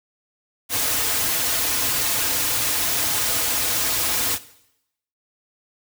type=noise with comb filter; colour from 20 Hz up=white; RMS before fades=-22 dBFS; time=0.69-4.39 s; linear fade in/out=50 ms; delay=5.2 ms; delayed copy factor=-0.75; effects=noise-tail reverb RT60 0.8 s tail -17 dB re dry